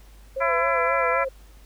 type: tone with vibrato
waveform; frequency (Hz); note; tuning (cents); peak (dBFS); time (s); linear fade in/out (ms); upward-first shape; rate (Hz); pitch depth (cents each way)
sine; 523.3; C5; 0; -25; 0.36-1.29; 10; sine; 3.8; 80
type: harmonic tone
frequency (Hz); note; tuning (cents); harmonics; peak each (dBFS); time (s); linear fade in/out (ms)
336.1; E4; +34; 2 / 3 / 4 / 5 / 6 / 7; -27 / -26 / -25 / -31 / -30 / -30; 0.4-1.25; 20
effects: added 50 Hz sine -46 dBFS peak until 1.65 s + pink hiss -56 dBFS RMS until 1.65 s